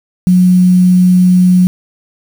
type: tone with quantisation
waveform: sine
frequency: 181.5 Hz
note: F#3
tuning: 33 cents flat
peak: -4 dBFS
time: 0.27-1.67 s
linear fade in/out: 0 ms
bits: 5
effects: none